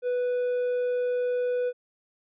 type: tone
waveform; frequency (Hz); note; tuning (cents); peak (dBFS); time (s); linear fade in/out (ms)
triangle; 493.9; B4; 0; -22; 0.02-1.73; 50
effects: resampled to 8000 Hz